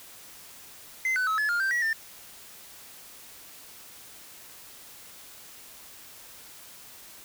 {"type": "tone with pitch steps", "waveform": "triangle", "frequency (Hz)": [2063, 1504, 1289, 1715, 1409, 1566, 1922, 1795], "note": ["C7", "F#6", "E6", "A6", "F6", "G6", "B6", "A6"], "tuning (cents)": [-25, 28, -39, -45, 15, -2, -48, 34], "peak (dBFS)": -22, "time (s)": [1.05, 1.93], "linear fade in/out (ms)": 2, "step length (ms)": 110, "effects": ["white hiss -48 dBFS RMS until 7.24 s"]}